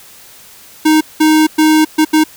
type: tone bursts at uneven times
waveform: square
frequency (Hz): 311.1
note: D#4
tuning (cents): 0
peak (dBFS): -7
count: 5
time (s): 0.85-1.01 / 1.2-1.47 / 1.58-1.85 / 1.98-2.05 / 2.13-2.24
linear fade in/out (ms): 10
effects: white hiss -39 dBFS RMS until 2.36 s